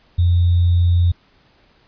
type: tone with sample-and-hold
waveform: sine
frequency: 87.31 Hz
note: F2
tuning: in tune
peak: -11 dBFS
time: 0.18-1.12 s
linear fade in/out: 10 ms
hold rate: 3675 Hz
effects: pink hiss -55 dBFS RMS until 1.87 s + resampled to 11025 Hz